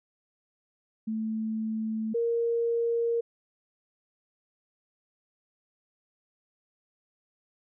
sine tone pair in turn, 220 / 466.2 Hz, A3 / A#4, 0 / 0 cents, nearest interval octave + minor second, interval 1300 cents, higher second, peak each -28 / -24 dBFS, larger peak second, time 1.07-2.14 / 2.14-3.21 s, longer neither, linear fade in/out 10 ms, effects none

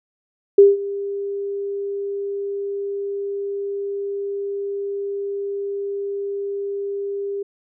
sine tone with ADSR envelope, 400 Hz, G4, 35 cents sharp, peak -4 dBFS, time 0.58-7.43 s, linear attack 6 ms, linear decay 180 ms, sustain -19 dB, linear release 7 ms, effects none

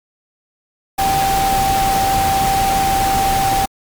sine tone in noise, 780 Hz, G5, 9 cents flat, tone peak -14 dBFS, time 0.98-3.66 s, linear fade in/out 10 ms, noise pink, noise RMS -21 dBFS, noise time 0.98-3.66 s, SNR +4 dB, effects Opus 48 kbps

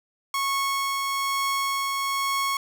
sawtooth tone with tremolo, 1100 Hz, C#6, 14 cents flat, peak -19 dBFS, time 0.34-2.57 s, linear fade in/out 2 ms, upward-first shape triangle, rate 1.1 Hz, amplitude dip 25%, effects none

